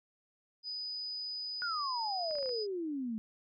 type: tone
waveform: sine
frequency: 4978 Hz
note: D#8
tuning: in tune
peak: -37 dBFS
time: 0.63-2.67 s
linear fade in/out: 50 ms
type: exponential sweep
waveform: sine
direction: down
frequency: 1480 to 213.2 Hz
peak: -34 dBFS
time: 1.62-3.18 s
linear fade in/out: 0 ms
type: clicks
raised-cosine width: 0.5 ms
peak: -37 dBFS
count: 6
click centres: 2.31 / 2.354 / 2.385 / 2.428 / 2.459 / 2.492 s
effects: none